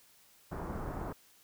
pink low-pass noise, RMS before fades -39 dBFS, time 0.51-1.13 s, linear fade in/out 10 ms, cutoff 1300 Hz, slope 24 dB/octave, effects white hiss -63 dBFS RMS until 1.43 s

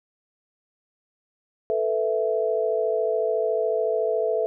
sine chord, A suspended second, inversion none, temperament equal, 440 / 493.9 / 659.3 Hz, A4 / B4 / E5, 0 / 0 / 0 cents, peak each -24 / -27 / -25 dBFS, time 1.7-4.46 s, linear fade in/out 0 ms, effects none

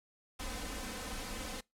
pink noise with comb filter, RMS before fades -41 dBFS, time 0.39-1.61 s, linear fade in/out 10 ms, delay 3.9 ms, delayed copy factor +0.85, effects noise-tail reverb RT60 0.2 s tail -24 dB re dry + low-pass 11000 Hz 12 dB/octave

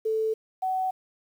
sine tone pair in turn, 440 / 751.2 Hz, A4 / F#5, 0 / +26 cents, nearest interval major sixth, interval 926 cents, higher second, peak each -23 / -24 dBFS, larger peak first, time 0.05-0.34 / 0.62-0.91 s, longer neither, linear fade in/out 10 ms, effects 9-bit

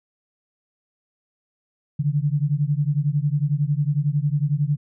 sine beating tone pair, 141.4 / 152.4 Hz, C#3 / D#3, +35 / -36 cents, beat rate 11 Hz, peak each -21 / -22 dBFS, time 1.99-4.77 s, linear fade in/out 10 ms, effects none

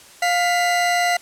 40% pulse tone pair together, 704.6 / 1993 Hz, F5 / B6, +15 / +15 cents, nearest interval octave + tritone, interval 1800 cents, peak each -17 / -21 dBFS, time 0.22-1.17 s, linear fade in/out 5 ms, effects white hiss -45 dBFS RMS until 1.21 s + low-pass 10000 Hz 12 dB/octave

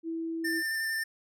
sine tone, 328.2 Hz, E4, 8 cents flat, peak -31 dBFS, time 0.03-0.63 s, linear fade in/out 50 ms
square tone with vibrato, 1789 Hz, A6, 28 cents sharp, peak -30 dBFS, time 0.44-1.04 s, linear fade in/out 10 ms, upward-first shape square, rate 11 Hz, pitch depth 8 cents each way
effects none

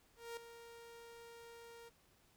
sawtooth tone with ADSR envelope, 466.2 Hz, A#4, in tune, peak -39 dBFS, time 0.16-1.9 s, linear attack 210 ms, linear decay 3 ms, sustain -11 dB, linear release 23 ms, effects pink hiss -71 dBFS RMS until 2.36 s

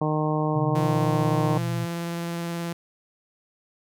harmonic tone, 153.5 Hz, D#3, 23 cents flat, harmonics 1 / 2 / 3 / 4 / 5 / 6 / 7, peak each -25 / -28 / -30 / -31 / -32 / -33 / -33 dBFS, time 0.01-1.58 s, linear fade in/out 5 ms
sine tone with pitch glide, 134.8 to 122.19 Hz, C#3 to B2, -48 to -18 cents, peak -26 dBFS, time 0.54-1.86 s, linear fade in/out 20 ms, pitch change -170 cents, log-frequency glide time 0.69-0.99 s
sawtooth tone with vibrato, 170 Hz, F3, 46 cents flat, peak -24 dBFS, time 0.75-2.73 s, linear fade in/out 5 ms, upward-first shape sine, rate 19 Hz, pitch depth 9 cents each way
effects none

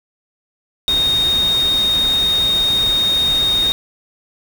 sine tone in noise, 3710 Hz, A#7, 9 cents flat, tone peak -13 dBFS, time 0.88-3.72 s, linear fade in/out 0 ms, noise pink, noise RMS -27 dBFS, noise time 0.88-3.72 s, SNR +11 dB, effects none

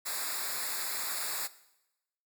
white noise with comb filter, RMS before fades -35 dBFS, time 0.05-1.48 s, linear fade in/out 20 ms, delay 0.33 ms, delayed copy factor -0.9, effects noise-tail reverb RT60 0.9 s tail -17 dB re dry

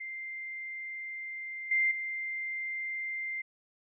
sine tone with level steps, 2093 Hz, C7, in tune, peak -37 / -24 / -33 dBFS, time 0-3.42 s, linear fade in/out 10 ms, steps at 1.71 / 1.91 s, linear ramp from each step 5 ms, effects none

